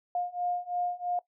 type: beating tone pair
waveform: sine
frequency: 709 / 712 Hz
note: F5 / F5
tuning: +26 / +33 cents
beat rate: 3 Hz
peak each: -33 / -32 dBFS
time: 0.15-1.19 s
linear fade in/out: 2 ms
effects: noise-tail reverb RT60 0.1 s tail -18 dB re dry